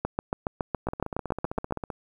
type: two click trains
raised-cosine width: 1 ms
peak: -18 / -12 dBFS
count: 17 / 13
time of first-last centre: 0.87-1.902 / 0.05-1.724 s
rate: 15.5 / 7.17 Hz
effects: 9-bit